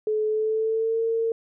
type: tone with pitch glide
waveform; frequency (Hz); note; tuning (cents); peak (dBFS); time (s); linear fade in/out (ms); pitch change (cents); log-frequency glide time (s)
sine; 429.8 to 454.3; A4 to A#4; -41 to -45; -21; 0.07-1.32; 2; +96; 0.27-1.01
effects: none